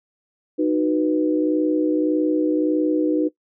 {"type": "chord", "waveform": "sine", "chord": "B major", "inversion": "first", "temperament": "just", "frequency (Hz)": [308.7, 370.4, 493.9], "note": ["D#4", "F#4", "B4"], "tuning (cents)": [-14, 2, 0], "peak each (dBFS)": [-18, -24, -24], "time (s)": [0.58, 3.29], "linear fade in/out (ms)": 20, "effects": ["noise-tail reverb RT60 0.1 s tail -19 dB re dry"]}